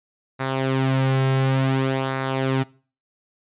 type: tone with flanger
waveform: sawtooth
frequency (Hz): 133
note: C3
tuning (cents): +29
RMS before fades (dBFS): -21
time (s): 0.39-2.64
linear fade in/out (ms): 20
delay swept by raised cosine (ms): 0.32 to 3.42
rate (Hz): 0.56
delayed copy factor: -0.6
effects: noise-tail reverb RT60 0.4 s tail -22 dB re dry + resampled to 8000 Hz